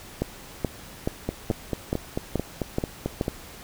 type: two click trains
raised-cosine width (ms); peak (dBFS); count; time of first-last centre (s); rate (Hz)
2; -12 / -10; 10 / 8; 1.29-3.281 / 0.22-3.211; 4.52 / 2.34
effects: pink hiss -44 dBFS RMS until 3.63 s